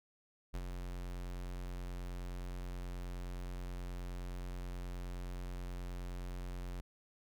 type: tone with ADSR envelope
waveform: square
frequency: 44.74 Hz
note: F1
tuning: 43 cents sharp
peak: -37 dBFS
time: 0.53-6.81 s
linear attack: 22 ms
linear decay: 48 ms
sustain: -4 dB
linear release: 10 ms
effects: none